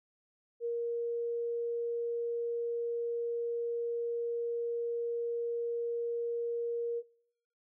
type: tone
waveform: sine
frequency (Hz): 470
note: A#4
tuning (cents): +14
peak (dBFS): -31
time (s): 0.6-7.03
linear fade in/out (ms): 50
effects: noise-tail reverb RT60 0.8 s tail -25 dB re dry